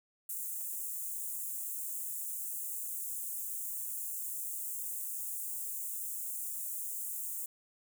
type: high-pass noise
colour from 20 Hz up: white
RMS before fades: -39 dBFS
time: 0.29-7.46 s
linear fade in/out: 5 ms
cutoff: 7200 Hz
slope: 48 dB/octave
effects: none